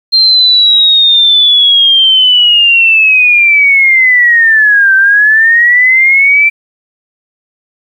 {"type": "linear two-way sweep", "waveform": "sine", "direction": "down then up", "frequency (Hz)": [4186, 1547, 2349], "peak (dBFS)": -3, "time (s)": [0.12, 6.5], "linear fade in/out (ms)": 20, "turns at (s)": 4.95, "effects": ["7-bit"]}